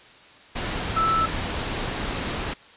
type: tone in noise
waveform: sine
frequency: 1318.5 Hz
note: E6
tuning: in tune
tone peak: -19 dBFS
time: 0.96-1.26 s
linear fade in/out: 10 ms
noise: pink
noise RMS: -28 dBFS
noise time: 0.55-2.54 s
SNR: +6 dB
effects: white hiss -49 dBFS RMS until 2.76 s + resampled to 8000 Hz